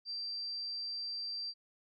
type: tone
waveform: sine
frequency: 4699 Hz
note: D8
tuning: in tune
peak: -37 dBFS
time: 0.05-1.54 s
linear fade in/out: 50 ms
effects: none